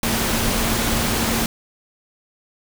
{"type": "tone in noise", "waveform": "sine", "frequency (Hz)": 227.6, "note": "A#3", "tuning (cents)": -41, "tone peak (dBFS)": -26, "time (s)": [0.03, 1.46], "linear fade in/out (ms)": 2, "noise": "pink", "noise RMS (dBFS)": -21, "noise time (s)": [0.03, 1.46], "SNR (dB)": -8, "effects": []}